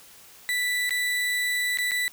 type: tone with dropouts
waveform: 35% pulse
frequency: 1975.5 Hz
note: B6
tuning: in tune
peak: -22 dBFS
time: 0.49-2.08 s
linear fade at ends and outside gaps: 0 ms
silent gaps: 0.894-0.907 / 1.773-1.786 / 1.91-1.917 s
effects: white hiss -50 dBFS RMS until 2.12 s